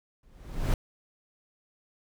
brown noise with exponential growth, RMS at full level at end -21 dBFS, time 0.23-0.74 s, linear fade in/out 2 ms, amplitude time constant 110 ms, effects none

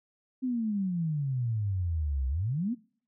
sine exponential two-way sweep, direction down then up, 263.2 to 63.2 to 263.2 Hz, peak -27 dBFS, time 0.42-2.75 s, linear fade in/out 20 ms, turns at 2.28 s, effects noise-tail reverb RT60 0.5 s tail -23 dB re dry

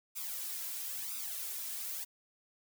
blue noise with flanger, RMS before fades -40 dBFS, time 0.15-2.05 s, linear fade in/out 20 ms, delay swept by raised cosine 0.81 to 3.01 ms, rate 1 Hz, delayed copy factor +0.8, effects none

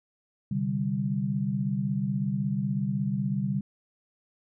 sine chord, C suspended second, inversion none, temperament just, 130.81 / 147.16 / 196.22 Hz, C3 / D3 / G3, 0 / +4 / +2 cents, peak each -31 / -31 / -28 dBFS, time 0.51-3.61 s, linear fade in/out 5 ms, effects none

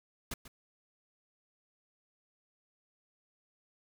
pink noise with echo, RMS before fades -38 dBFS, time 0.31-0.34 s, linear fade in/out 5 ms, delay 140 ms, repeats 1, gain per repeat -13 dB, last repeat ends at 0.48 s, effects none

